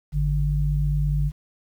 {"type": "tone pair together", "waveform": "sine", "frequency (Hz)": [51.85, 146.9], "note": ["G#1", "D3"], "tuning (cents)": [-2, 1], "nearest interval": "octave + tritone", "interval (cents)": 1803, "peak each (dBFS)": -22, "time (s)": [0.12, 1.32], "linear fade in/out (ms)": 50, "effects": ["9-bit"]}